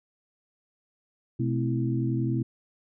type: tone cluster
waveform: sine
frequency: 126 / 218.1 / 258.9 / 329.1 Hz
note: B2 / A3 / C4 / E4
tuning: +35 / -15 / -18 / -3 cents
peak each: -26 / -33 / -32 / -31 dBFS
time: 1.39-2.43 s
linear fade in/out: 10 ms
effects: none